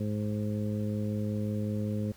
harmonic tone, 105.3 Hz, G#2, 24 cents sharp, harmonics 1 / 2 / 3 / 4 / 5, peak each -32 / -32 / -42 / -42 / -41 dBFS, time 0-2.12 s, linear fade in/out 5 ms, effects added 60 Hz sine -57 dBFS peak until 2.16 s + pink hiss -57 dBFS RMS until 2.16 s

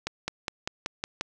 accelerating click train, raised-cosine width 0.2 ms, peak -12 dBFS, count 7, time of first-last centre 0.07-1.211 s, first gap 210 ms, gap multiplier 0.96, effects none

